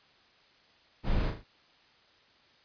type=noise with echo; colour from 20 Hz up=brown; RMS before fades=-29 dBFS; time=1.03-1.33 s; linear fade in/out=50 ms; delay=38 ms; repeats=3; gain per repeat=-6 dB; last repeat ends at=1.444 s; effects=white hiss -62 dBFS RMS until 2.64 s + resampled to 11025 Hz